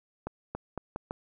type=accelerating click train; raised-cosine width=1 ms; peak=-20 dBFS; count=5; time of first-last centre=0.27-1.109 s; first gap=280 ms; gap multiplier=0.81; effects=none